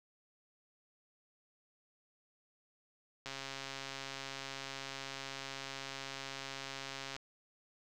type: click train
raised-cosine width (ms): 0.2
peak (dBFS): -25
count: 532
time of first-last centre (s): 3.26-7.164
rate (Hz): 136
effects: none